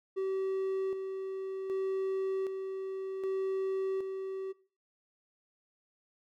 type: tone with tremolo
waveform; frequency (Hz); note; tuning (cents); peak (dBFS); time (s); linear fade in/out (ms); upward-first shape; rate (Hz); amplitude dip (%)
triangle; 383.4; G4; -38; -28; 0.16-4.53; 20; square; 0.65; 45
effects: noise-tail reverb RT60 0.4 s tail -20 dB re dry